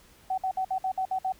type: tone bursts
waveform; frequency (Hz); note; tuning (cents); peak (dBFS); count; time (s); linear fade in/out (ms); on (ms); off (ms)
sine; 756; F#5; +37; -25; 8; 0.3-1.323; 5; 78; 57
effects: pink hiss -57 dBFS RMS until 1.39 s